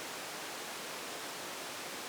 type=band-pass noise; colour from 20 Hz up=pink; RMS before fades=-43 dBFS; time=0-2.08 s; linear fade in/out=0 ms; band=350 to 10000 Hz; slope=12 dB/octave; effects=none